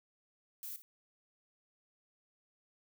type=noise with echo; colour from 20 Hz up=violet; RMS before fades=-44 dBFS; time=0.63-0.76 s; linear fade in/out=0 ms; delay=60 ms; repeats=1; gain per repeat=-13 dB; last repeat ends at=0.82 s; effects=none